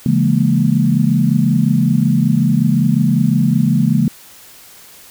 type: chord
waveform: sine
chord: A# half-diminished seventh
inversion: first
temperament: equal with one note detuned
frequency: 138.59 / 167.11 / 207.7 / 233.1 Hz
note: C#3 / E3 / G#3 / A#3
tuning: 0 / +24 / 0 / 0 cents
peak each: -16 dBFS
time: 0.06-4.08 s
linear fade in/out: 2 ms
effects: white hiss -41 dBFS RMS until 5.1 s